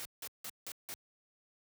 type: noise bursts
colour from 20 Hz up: white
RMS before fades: -43 dBFS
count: 5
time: 0-0.94 s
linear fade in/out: 0 ms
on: 52 ms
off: 170 ms
effects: high-pass 80 Hz 12 dB/octave